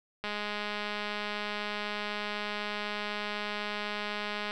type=click train; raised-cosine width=0.3 ms; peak=-19 dBFS; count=889; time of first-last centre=0.24-4.509 s; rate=208 Hz; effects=none